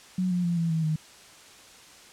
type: tone with pitch steps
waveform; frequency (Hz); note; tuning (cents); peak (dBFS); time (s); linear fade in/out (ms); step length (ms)
sine; 184 / 178.04 / 172.27 / 166.69 / 161.3 / 156.07; F#3 / F3 / F3 / E3 / E3 / D#3; -9 / +34 / -23 / +20 / -37 / +6; -23; 0.18-0.96; 5; 130
effects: white hiss -50 dBFS RMS until 2.12 s + low-pass 8000 Hz 12 dB/octave